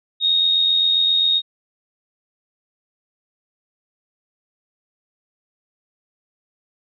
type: tone with amplitude modulation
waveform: sine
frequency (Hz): 3729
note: A#7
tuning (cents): 0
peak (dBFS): -12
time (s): 0.2-1.42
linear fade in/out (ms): 50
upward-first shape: sine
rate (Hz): 87.5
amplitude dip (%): 45
effects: none